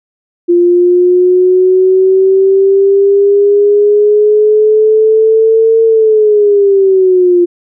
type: linear two-way sweep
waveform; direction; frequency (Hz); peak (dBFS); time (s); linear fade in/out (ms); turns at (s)
sine; up then down; 347.2 to 452.2 to 347.2; -4; 0.48-7.46; 20; 5.83
effects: none